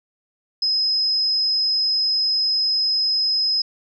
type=tone; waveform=sine; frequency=5090 Hz; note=D#8; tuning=39 cents sharp; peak=-17 dBFS; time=0.62-3.62 s; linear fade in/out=5 ms; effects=none